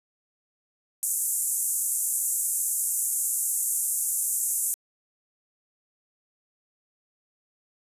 pink band-pass noise, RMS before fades -27 dBFS, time 1.03-4.74 s, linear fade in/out 0 ms, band 7300 to 13000 Hz, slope 48 dB/octave, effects resampled to 32000 Hz

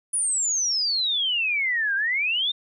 sine exponential two-way sweep, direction down then up, 9956 to 1555 to 3693 Hz, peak -21 dBFS, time 0.13-2.52 s, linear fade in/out 10 ms, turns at 1.95 s, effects none

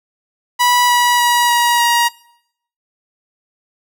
sawtooth tone with pitch steps, 979 / 971.1 / 963.3 / 955.5 / 947.8 Hz, B5 / B5 / B5 / A#5 / A#5, -15 / -29 / -43 / +43 / +28 cents, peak -7 dBFS, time 0.59-2.09 s, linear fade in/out 20 ms, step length 300 ms, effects noise-tail reverb RT60 0.7 s tail -21 dB re dry

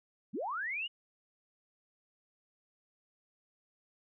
sine linear sweep, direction up, 149.8 to 2960 Hz, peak -34 dBFS, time 0.33-0.88 s, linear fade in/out 20 ms, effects none

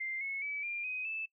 sine tone with pitch steps, 2093 / 2191 / 2293 / 2400 / 2512 / 2629 Hz, C7 / C#7 / D7 / D7 / D#7 / E7, 0 / -21 / -42 / +37 / +16 / -5 cents, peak -35 dBFS, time 0-1.26 s, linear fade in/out 10 ms, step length 210 ms, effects noise-tail reverb RT60 0.1 s tail -21 dB re dry

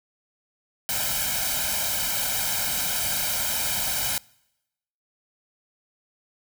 white noise with comb filter, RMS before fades -26 dBFS, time 0.89-4.18 s, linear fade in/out 0 ms, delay 1.3 ms, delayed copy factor +0.85, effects noise-tail reverb RT60 0.9 s tail -25 dB re dry

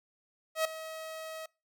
sawtooth tone with ADSR envelope, 638 Hz, D#5, 43 cents sharp, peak -21 dBFS, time 0.55-1.46 s, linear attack 100 ms, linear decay 4 ms, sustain -15 dB, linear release 5 ms, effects noise-tail reverb RT60 0.3 s tail -25 dB re dry

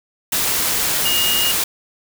sine tone in noise, 2855 Hz, F7, 37 cents sharp, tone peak -18 dBFS, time 1.05-1.52 s, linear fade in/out 5 ms, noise white, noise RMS -19 dBFS, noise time 0.32-1.64 s, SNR -2 dB, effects none

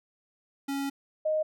square / sine tone pair in turn, 277.2 / 620.9 Hz, C#4 / D#5, 0 / -4 cents, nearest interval octave + major second, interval 1396 cents, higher second, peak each -30 / -24 dBFS, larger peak second, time 0.68-0.9 / 1.25-1.43 s, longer first, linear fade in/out 10 ms, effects none

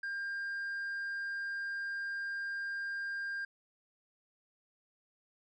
sine tone with tanh clipping, 1600 Hz, G6, 35 cents sharp, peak -36 dBFS, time 0.03-3.45 s, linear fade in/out 5 ms, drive 2 dB, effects none

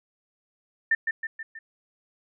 sine tone with echo, 1793 Hz, A6, 32 cents sharp, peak -18 dBFS, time 0.91-0.95 s, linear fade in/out 5 ms, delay 160 ms, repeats 4, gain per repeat -5 dB, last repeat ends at 1.59 s, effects none

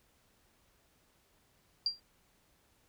sine tone with exponential decay, 4748 Hz, D8, 18 cents sharp, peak -25 dBFS, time 1.86-2 s, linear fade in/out 2 ms, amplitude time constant 30 ms, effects pink hiss -70 dBFS RMS until 2.88 s

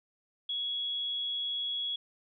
sine tone, 3346 Hz, G#7, 12 cents sharp, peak -31 dBFS, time 0.49-1.96 s, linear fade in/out 5 ms, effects none

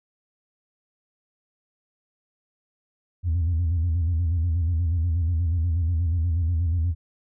sine tone with vibrato, 84.1 Hz, E2, 35 cents sharp, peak -18 dBFS, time 3.23-6.95 s, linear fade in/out 50 ms, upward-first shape square, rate 8.3 Hz, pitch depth 85 cents each way, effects tanh soft clip ceiling -18 dBFS

